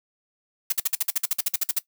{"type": "noise bursts", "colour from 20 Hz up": "blue", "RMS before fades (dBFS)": -22, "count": 15, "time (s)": [0.7, 1.788], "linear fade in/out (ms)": 5, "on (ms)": 24, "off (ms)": 52, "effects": ["noise-tail reverb RT60 0.1 s tail -18 dB re dry"]}